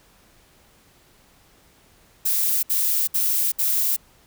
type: noise bursts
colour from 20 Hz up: violet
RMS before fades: -21 dBFS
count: 4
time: 2.25-3.965 s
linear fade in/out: 10 ms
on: 380 ms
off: 65 ms
effects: pink hiss -56 dBFS RMS until 4.26 s